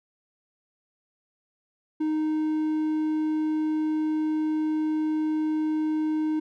triangle tone, 310 Hz, D#4, 6 cents flat, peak -21 dBFS, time 2-6.4 s, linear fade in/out 10 ms, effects none

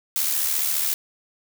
blue noise with amplitude modulation, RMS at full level -21 dBFS, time 0.16-0.94 s, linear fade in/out 0 ms, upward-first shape sine, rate 74.4 Hz, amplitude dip 50%, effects none

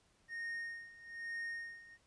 triangle tone with tremolo, 1851 Hz, A#6, 13 cents flat, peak -37 dBFS, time 0.28-1.98 s, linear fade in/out 50 ms, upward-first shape sine, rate 1.1 Hz, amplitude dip 85%, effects pink hiss -72 dBFS RMS until 2.06 s + resampled to 22050 Hz

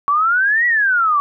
sine exponential two-way sweep, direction up then down, 1118 to 1955 to 1130 Hz, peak -12 dBFS, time 0.08-1.2 s, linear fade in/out 0 ms, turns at 0.66 s, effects none

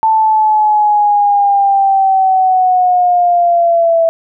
sine linear sweep, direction down, 886 to 658 Hz, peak -7 dBFS, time 0.03-4.09 s, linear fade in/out 0 ms, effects none

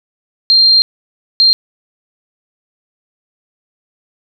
sine tone bursts at uneven times, 4186 Hz, C8, in tune, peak -5 dBFS, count 2, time 0.5-0.82 / 1.4-1.53 s, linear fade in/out 0 ms, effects none

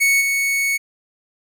45% pulse tone with level steps, 2217 Hz, C#7, in tune, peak -13 / -17 dBFS, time 0-0.78 s, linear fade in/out 20 ms, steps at 0.2 s, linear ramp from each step 20 ms, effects none

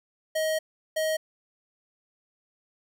square tone bursts at uneven times, 630 Hz, D#5, 21 cents sharp, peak -25 dBFS, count 2, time 0.35-0.59 / 0.96-1.17 s, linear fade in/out 10 ms, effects none

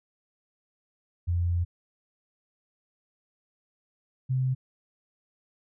sine tone pair in turn, 86.8 / 129.82 Hz, F2 / C3, -10 / -13 cents, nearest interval perfect fifth, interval 697 cents, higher second, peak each -23 dBFS, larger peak neither, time 1.27-1.65 / 4.29-4.55 s, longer first, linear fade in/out 20 ms, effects none

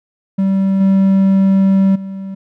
triangle tone with level steps, 193.4 Hz, G3, 23 cents flat, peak -9 / -6 / -21 dBFS, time 0.38-2.35 s, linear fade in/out 10 ms, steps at 0.8 / 1.95 s, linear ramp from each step 10 ms, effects none

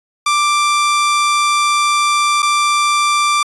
sawtooth tone with dropouts, 1178 Hz, D6, 5 cents sharp, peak -8 dBFS, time 0.26-3.43 s, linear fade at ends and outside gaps 5 ms, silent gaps 2.422-2.427 s, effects resampled to 24000 Hz

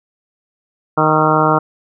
harmonic tone with a mistuned harmonic, 155.56 Hz, D#3, in tune, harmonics 1 / 2 / 3 / 4 / 5 / 6 / 7 / 8 / 9, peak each -19 / -19 / -19 / -19 / -19 / -19 / -19 / -19 / -19 dBFS, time 0.97-1.59 s, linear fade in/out 10 ms, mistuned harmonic 9, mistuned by -42 cents, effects none

